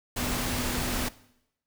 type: tone in noise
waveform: sine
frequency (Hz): 246.9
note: B3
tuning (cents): 0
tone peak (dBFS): -35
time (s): 0.16-1.09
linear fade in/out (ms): 10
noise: pink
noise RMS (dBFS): -30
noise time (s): 0.16-1.09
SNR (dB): -8
effects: noise-tail reverb RT60 0.8 s tail -19 dB re dry